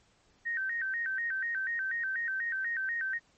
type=tone with vibrato; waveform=sine; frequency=1700 Hz; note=G#6; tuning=40 cents sharp; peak=-30 dBFS; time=0.45-3.19 s; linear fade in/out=20 ms; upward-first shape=square; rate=4.1 Hz; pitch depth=160 cents each way; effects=pink hiss -67 dBFS RMS until 3.37 s + MP3 32 kbps